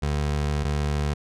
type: tone pair in turn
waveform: 25% pulse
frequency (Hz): 73.42 / 73.42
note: D2 / D2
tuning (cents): 0 / 0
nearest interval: unison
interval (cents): 0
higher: neither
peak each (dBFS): -19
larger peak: neither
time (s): 0.02-0.64 / 0.64-1.14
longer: first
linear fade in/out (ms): 10
effects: low-pass 8000 Hz 12 dB/octave